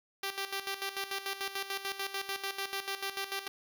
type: tone with tremolo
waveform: 5% pulse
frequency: 392 Hz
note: G4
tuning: in tune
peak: -22 dBFS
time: 0.23-3.48 s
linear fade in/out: 5 ms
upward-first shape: square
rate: 6.8 Hz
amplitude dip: 70%
effects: none